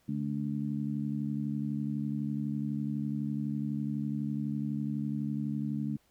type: harmonic tone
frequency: 72 Hz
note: D2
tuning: 34 cents flat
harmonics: 2 / 3 / 4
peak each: -35 / -33 / -38 dBFS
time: 0.08-5.97 s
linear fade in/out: 10 ms
effects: pink hiss -69 dBFS RMS until 6.1 s